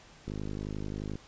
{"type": "click train", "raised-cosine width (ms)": 3, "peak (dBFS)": -24, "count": 46, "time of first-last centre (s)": [0.28, 1.155], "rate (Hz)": 51.4, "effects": ["pink hiss -55 dBFS RMS until 1.27 s", "resampled to 16000 Hz"]}